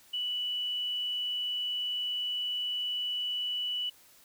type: tone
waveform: sine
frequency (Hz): 2960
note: F#7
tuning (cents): 0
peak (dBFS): -30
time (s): 0.13-3.9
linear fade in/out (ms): 10
effects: white hiss -59 dBFS RMS until 4.24 s